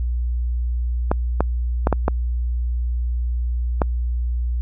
clicks, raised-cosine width 1 ms, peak -3 dBFS, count 6, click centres 1.115 / 1.406 / 1.871 / 1.927 / 2.081 / 3.818 s, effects added 60 Hz sine -19 dBFS peak until 4.61 s

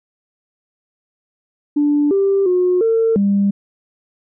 sine tone with pitch steps, 292.6 / 393.2 / 361.9 / 452.1 / 199.9 Hz, D4 / G4 / F#4 / A4 / G3, -6 / +5 / -38 / +47 / +34 cents, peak -11 dBFS, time 1.76-3.51 s, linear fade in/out 10 ms, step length 350 ms, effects tanh soft clip ceiling -7 dBFS

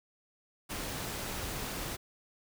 pink noise, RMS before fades -38 dBFS, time 0.69-1.97 s, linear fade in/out 20 ms, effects none

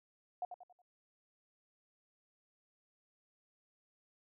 sine tone with echo, 721 Hz, F#5, 45 cents flat, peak -35 dBFS, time 0.42-0.45 s, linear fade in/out 2 ms, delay 92 ms, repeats 4, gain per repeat -8 dB, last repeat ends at 0.818 s, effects none

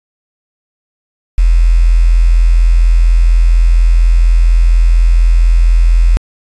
sine tone with quantisation, 42.11 Hz, E1, 38 cents sharp, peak -4 dBFS, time 1.38-6.17 s, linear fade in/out 0 ms, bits 5, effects resampled to 22050 Hz

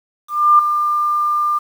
sine tone with ADSR envelope, 1197 Hz, D6, 33 cents sharp, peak -5 dBFS, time 0.28-1.59 s, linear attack 310 ms, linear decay 4 ms, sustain -9 dB, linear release 13 ms, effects 7-bit

